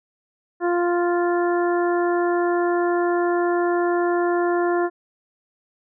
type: harmonic tone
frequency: 349.2 Hz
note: F4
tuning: in tune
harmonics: 1 / 2 / 3 / 4 / 5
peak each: -19 / -25 / -29 / -31 / -33 dBFS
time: 0.6-4.9 s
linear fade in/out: 50 ms
effects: none